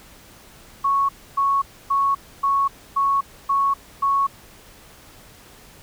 sine tone bursts, 1107 Hz, C#6, 3 cents flat, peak -16 dBFS, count 7, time 0.84-4.27 s, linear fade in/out 10 ms, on 250 ms, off 280 ms, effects pink hiss -47 dBFS RMS until 5.82 s

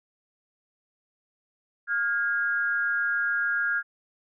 sine tone pair together, 1410 / 1637 Hz, F6 / G#6, +16 / -25 cents, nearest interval minor third, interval 259 cents, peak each -26 dBFS, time 1.87-3.83 s, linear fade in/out 50 ms, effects none

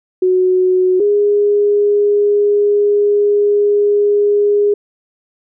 sine tone pair in turn, 368.9 / 411.2 Hz, F#4 / G#4, -5 / -17 cents, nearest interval major second, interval 188 cents, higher second, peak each -9 dBFS, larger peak neither, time 0.22-1 / 1-4.74 s, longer second, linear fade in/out 5 ms, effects none

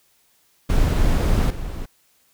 brown noise with level steps, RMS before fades -17 / -29 dBFS, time 0.69-1.86 s, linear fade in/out 10 ms, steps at 1.5 s, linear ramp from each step 5 ms, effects white hiss -61 dBFS RMS until 2.33 s

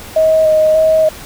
sine tone with vibrato, 629 Hz, D#5, 19 cents sharp, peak -7 dBFS, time 0.16-1.09 s, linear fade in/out 5 ms, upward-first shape square, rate 1.7 Hz, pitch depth 15 cents each way, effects pink hiss -32 dBFS RMS until 1.25 s

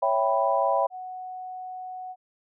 sine chord, C# half-diminished seventh, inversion none, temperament equal, 554.4 / 659.3 / 784 / 987.8 Hz, C#5 / E5 / G5 / B5, 0 / 0 / 0 / 0 cents, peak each -26 dBFS, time 0.02-0.87 s, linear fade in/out 10 ms
sine tone, 740 Hz, F#5, in tune, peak -34 dBFS, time 0.9-2.16 s, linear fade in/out 50 ms
effects none

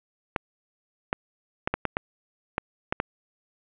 clicks, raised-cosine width 0.5 ms, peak -9 dBFS, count 9, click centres 0.362 / 1.129 / 1.675 / 1.74 / 1.853 / 1.969 / 2.581 / 2.925 / 3.001 s, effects resampled to 8000 Hz + 8-bit

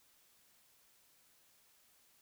silence, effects white hiss -69 dBFS RMS until 2.21 s

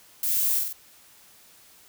violet noise with echo, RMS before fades -26 dBFS, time 0.23-0.59 s, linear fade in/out 2 ms, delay 46 ms, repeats 3, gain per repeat -3 dB, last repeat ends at 0.728 s, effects white hiss -54 dBFS RMS until 1.88 s

